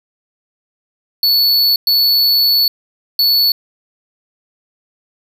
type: tone bursts at uneven times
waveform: square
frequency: 4435 Hz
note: C#8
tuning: in tune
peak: -10 dBFS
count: 3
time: 1.23-1.76 / 1.87-2.68 / 3.19-3.52 s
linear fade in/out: 2 ms
effects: none